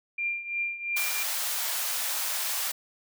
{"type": "tone with tremolo", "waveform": "sine", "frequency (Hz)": 2386, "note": "D7", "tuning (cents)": 27, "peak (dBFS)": -25, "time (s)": [0.18, 1.23], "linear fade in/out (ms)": 5, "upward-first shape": "triangle", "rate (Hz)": 2.9, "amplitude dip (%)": 80}
{"type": "high-pass noise", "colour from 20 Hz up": "white", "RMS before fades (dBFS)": -30, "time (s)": [0.96, 2.72], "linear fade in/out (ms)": 10, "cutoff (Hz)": 620, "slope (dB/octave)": 24}
{"effects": []}